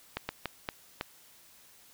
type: slowing click train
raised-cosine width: 0.3 ms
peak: -16 dBFS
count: 5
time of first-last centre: 0.17-1.011 s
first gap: 120 ms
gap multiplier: 1.39
effects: white hiss -58 dBFS RMS until 1.93 s